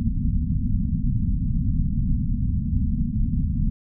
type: low-pass noise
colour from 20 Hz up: pink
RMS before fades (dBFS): -22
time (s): 0-3.7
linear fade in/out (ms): 0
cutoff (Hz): 250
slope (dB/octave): 96
effects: none